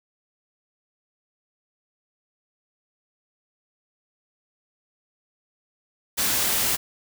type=noise; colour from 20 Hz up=white; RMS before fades=-23 dBFS; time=6.17-6.77 s; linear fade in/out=20 ms; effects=none